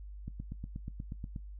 click train, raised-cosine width 5 ms, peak -28 dBFS, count 10, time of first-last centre 0.28-1.362 s, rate 8.32 Hz, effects noise-tail reverb RT60 0.1 s tail -17 dB re dry + added 50 Hz sine -43 dBFS peak until 1.59 s

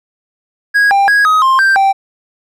triangle tone with pitch steps, 1650 / 794 / 1653 / 1261 / 1056 / 1572 / 781 Hz, G#6 / G5 / G#6 / D#6 / C6 / G6 / G5, -12 / +22 / -9 / +23 / +16 / +4 / -7 cents, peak -5 dBFS, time 0.74-1.93 s, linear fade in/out 20 ms, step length 170 ms, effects none

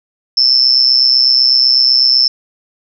sine tone with amplitude modulation, 5300 Hz, E8, 9 cents sharp, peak -3 dBFS, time 0.37-2.28 s, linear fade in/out 5 ms, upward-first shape sine, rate 128 Hz, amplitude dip 90%, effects none

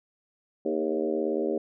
harmonic tone with a mistuned harmonic, 77.78 Hz, D#2, in tune, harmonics 3 / 4 / 5 / 6 / 7 / 8 / 9, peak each -34 / -31 / -29 / -34 / -32 / -39 / -44 dBFS, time 0.65-1.58 s, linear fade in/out 5 ms, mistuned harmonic 5, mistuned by +37 cents, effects none

